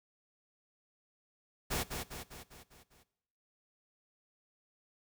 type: noise with echo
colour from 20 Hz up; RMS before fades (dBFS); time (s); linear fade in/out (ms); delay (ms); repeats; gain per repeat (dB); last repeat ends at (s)
pink; -34; 1.7-1.84; 20; 200; 6; -5; 3.04
effects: noise-tail reverb RT60 0.9 s tail -19 dB re dry